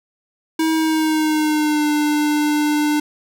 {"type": "tone with pitch glide", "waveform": "square", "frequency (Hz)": [320, 298.6], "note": ["D#4", "D4"], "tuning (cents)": [49, 29], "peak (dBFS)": -16, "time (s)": [0.59, 3], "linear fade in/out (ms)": 5, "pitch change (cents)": -120, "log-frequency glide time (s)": [0.73, 1.88], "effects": []}